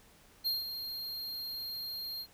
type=tone with ADSR envelope; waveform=square; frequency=4209 Hz; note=C8; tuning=9 cents sharp; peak=-29 dBFS; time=0.44-2.27 s; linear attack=27 ms; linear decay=170 ms; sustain=-9 dB; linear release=63 ms; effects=pink hiss -61 dBFS RMS until 2.33 s